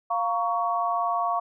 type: chord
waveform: sine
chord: Bb minor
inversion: second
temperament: just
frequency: 699.2 / 932.3 / 1118.8 Hz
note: F5 / Bb5 / Db6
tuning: +2 / 0 / +16 cents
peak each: -26 / -31 / -26 dBFS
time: 0.1-1.4 s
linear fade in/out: 10 ms
effects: none